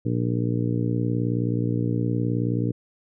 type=harmonic tone; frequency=59.1 Hz; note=A#1; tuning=24 cents sharp; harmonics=2 / 3 / 4 / 5 / 6 / 7 / 8; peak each=-24 / -29 / -31 / -28 / -37 / -35 / -35 dBFS; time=0.05-2.72 s; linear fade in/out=10 ms; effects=none